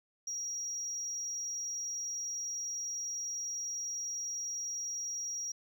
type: tone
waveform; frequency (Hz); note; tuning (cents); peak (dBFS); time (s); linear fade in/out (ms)
sine; 5690; F8; +31; -34; 0.27-5.52; 5
effects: tanh soft clip ceiling -32 dBFS + 12-bit